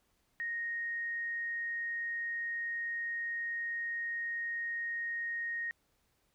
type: tone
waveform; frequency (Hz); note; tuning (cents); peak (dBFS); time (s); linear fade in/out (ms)
sine; 1864.7; A#6; 0; -34; 0.4-5.71; 0
effects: pink hiss -75 dBFS RMS until 6.34 s